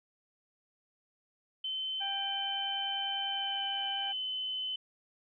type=tone with pitch glide; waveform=sine; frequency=3070 to 3038 Hz; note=G7 to F#7; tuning=-37 to +45 cents; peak=-33 dBFS; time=1.64-4.76 s; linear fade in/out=5 ms; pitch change=-18 cents; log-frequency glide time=3.3-3.67 s
type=harmonic tone; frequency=790 Hz; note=G5; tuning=13 cents sharp; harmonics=1 / 2 / 3 / 4; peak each=-38 / -44 / -48 / -50 dBFS; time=2-4.13 s; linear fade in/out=20 ms
effects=none